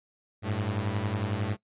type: beating tone pair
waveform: sawtooth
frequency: 98.1 / 109.1 Hz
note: G2 / A2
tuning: +2 / -14 cents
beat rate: 11 Hz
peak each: -27 dBFS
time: 0.42-1.57 s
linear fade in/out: 50 ms
effects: noise-tail reverb RT60 0.1 s tail -20 dB re dry + resampled to 8000 Hz